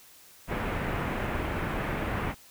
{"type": "low-pass noise", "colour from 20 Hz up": "pink", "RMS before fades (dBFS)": -31, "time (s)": [0.47, 2.35], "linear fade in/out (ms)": 50, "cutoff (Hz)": 2400, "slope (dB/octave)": 24, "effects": ["white hiss -54 dBFS RMS until 2.5 s"]}